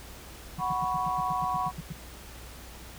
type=tone bursts; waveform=sine; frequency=159.8 Hz; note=D#3; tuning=47 cents sharp; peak=-32 dBFS; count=12; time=0.58-1.927 s; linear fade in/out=5 ms; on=27 ms; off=93 ms
type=chord; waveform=sine; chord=F# suspended fourth; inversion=none; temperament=just; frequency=740 / 986.7 / 1110 Hz; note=F#5 / B5 / C#6; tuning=0 / -2 / +2 cents; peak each=-31 dBFS; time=0.58-1.72 s; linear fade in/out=50 ms
effects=added 60 Hz sine -47 dBFS peak until 2.98 s + pink hiss -47 dBFS RMS until 2.98 s